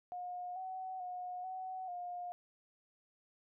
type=tone with pitch steps; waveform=sine; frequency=718 / 751 / 724 / 749 / 711 Hz; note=F5 / F#5 / F#5 / F#5 / F5; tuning=+48 / +26 / -38 / +21 / +31 cents; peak=-40 dBFS; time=0.12-2.32 s; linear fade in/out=0 ms; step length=440 ms; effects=none